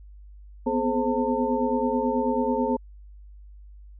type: tone cluster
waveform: sine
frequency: 244.4 / 253.6 / 425.5 / 524 / 898 Hz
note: B3 / B3 / G#4 / C5 / A5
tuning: -18 / +46 / +42 / +2 / +35 cents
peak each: -28 dBFS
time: 0.66-2.77 s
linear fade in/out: 10 ms
effects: added 50 Hz sine -43 dBFS peak until 3.99 s